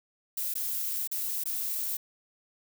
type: noise with dropouts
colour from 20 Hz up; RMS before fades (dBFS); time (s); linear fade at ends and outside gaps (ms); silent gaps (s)
violet; -32; 0.37-1.97; 5; 0.54-0.553 / 1.075-1.114 / 1.438-1.456
effects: none